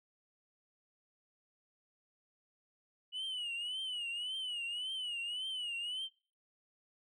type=tone with vibrato; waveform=sine; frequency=2939 Hz; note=F#7; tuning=12 cents flat; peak=-34 dBFS; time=3.12-6.09 s; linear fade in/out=50 ms; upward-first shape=triangle; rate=1.8 Hz; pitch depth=130 cents each way; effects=noise-tail reverb RT60 0.4 s tail -26 dB re dry + tanh soft clip ceiling -36 dBFS